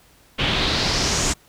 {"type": "noise with low-pass filter sweep", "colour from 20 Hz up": "pink", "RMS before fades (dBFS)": -21, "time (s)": [0.38, 1.34], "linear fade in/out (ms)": 20, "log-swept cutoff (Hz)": [3000, 7500], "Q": 3.1, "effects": ["pink hiss -54 dBFS RMS until 1.48 s"]}